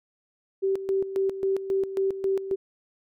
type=tone with tremolo; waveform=sine; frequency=387.2 Hz; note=G4; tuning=21 cents flat; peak=-21 dBFS; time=0.62-2.56 s; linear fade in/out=20 ms; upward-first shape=square; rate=3.7 Hz; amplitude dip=70%; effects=none